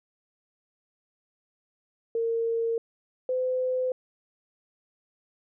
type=tone pair in turn; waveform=sine; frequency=458.8 / 510.2 Hz; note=A#4 / C5; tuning=-28 / -44 cents; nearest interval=major second; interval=184 cents; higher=second; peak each=-24 dBFS; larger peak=neither; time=2.15-2.78 / 3.29-3.92 s; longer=neither; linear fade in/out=2 ms; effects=none